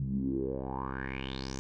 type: tone with low-pass filter sweep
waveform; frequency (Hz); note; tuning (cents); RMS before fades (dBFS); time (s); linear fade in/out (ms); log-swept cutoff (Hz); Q
10% pulse; 66.1; C2; +18; -35; 0-1.59; 0; 140 to 6800; 6.3
effects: none